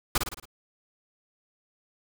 pink noise with echo, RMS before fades -23 dBFS, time 0.15-0.18 s, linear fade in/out 5 ms, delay 55 ms, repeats 5, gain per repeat -5 dB, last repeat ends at 0.455 s, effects none

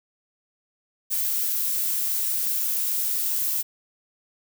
violet noise with high-pass filter sweep, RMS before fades -25 dBFS, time 1.1-3.63 s, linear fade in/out 20 ms, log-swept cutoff 1200 to 700 Hz, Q 1.1, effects none

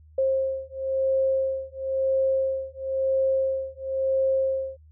sine beating tone pair, 532 / 532.98 Hz, C5 / C5, +29 / +32 cents, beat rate 0.98 Hz, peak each -25 dBFS, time 0.18-4.77 s, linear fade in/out 5 ms, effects added 77 Hz sine -49 dBFS peak until 4.91 s

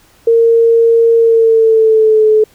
sine tone with pitch glide, 460 to 431.7 Hz, A#4 to A4, -23 to -33 cents, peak -5 dBFS, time 0.27-2.44 s, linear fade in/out 5 ms, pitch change -110 cents, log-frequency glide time 1.16-2.26 s, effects pink hiss -48 dBFS RMS until 2.54 s

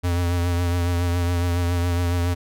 square tone with vibrato, 87.31 Hz, F2, in tune, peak -20 dBFS, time 0.03-2.35 s, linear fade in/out 20 ms, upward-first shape triangle, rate 7.2 Hz, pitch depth 38 cents each way, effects none

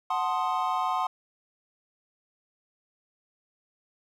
triangle chord, F# diminished seventh, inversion none, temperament equal, 740 / 880 / 1046.5 / 1244.5 Hz, F#5 / A5 / C6 / Eb6, 0 / 0 / 0 / 0 cents, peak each -28 / -31 / -27 / -31 dBFS, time 0.1-1.07 s, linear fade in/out 5 ms, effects none

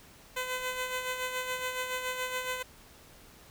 10% pulse tone with tremolo, 508 Hz, B4, 49 cents sharp, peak -22 dBFS, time 0.36-2.63 s, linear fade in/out 10 ms, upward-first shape sine, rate 7.1 Hz, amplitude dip 50%, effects pink hiss -55 dBFS RMS until 3.5 s

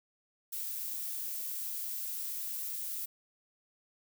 violet noise, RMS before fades -38 dBFS, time 0.52-3.06 s, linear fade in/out 10 ms, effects none

